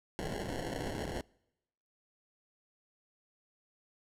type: noise with sample-and-hold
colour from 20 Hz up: white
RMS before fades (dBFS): -38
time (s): 0.19-1.21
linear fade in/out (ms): 0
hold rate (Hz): 1225
effects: noise-tail reverb RT60 0.9 s tail -26 dB re dry + low-pass 11000 Hz 12 dB/octave